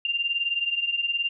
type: beating tone pair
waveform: sine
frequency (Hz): 2774 / 2793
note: F7 / F7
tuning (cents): -12 / -1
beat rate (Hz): 19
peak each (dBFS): -29 / -25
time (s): 0.05-1.29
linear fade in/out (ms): 2
effects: none